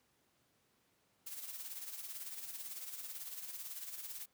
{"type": "noise with tremolo", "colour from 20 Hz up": "blue", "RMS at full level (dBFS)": -44, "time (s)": [1.26, 4.26], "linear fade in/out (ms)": 10, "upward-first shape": "sine", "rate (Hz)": 18, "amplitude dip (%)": 55, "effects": ["pink hiss -75 dBFS RMS until 4.33 s", "high-pass 100 Hz 12 dB/octave"]}